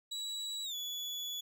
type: tone with pitch glide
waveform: 35% pulse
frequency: 3903 to 3417 Hz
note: B7 to G#7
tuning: -21 to +49 cents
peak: -36 dBFS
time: 0.11-1.41 s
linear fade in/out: 10 ms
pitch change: -230 cents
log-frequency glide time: 0.64-0.75 s
effects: none